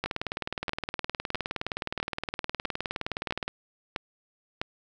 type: two click trains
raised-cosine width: 0.3 ms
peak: -14 / -13 dBFS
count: 67 / 8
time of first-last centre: 0.06-3.48 / 0.04-4.615 s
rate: 19.3 / 1.53 Hz
effects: none